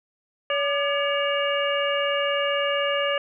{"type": "harmonic tone with a mistuned harmonic", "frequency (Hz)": 567, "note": "C#5", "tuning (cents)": 39, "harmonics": [1, 2, 3, 4, 5], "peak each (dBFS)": [-24, -29, -30, -32, -28], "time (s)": [0.5, 3.18], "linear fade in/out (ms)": 2, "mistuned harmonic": 2, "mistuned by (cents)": 95, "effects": []}